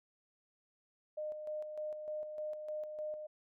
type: tone with tremolo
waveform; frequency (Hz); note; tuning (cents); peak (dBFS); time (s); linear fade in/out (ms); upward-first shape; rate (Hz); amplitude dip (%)
sine; 610; D#5; -34; -37; 1.17-3.27; 10; square; 3.3; 45
effects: none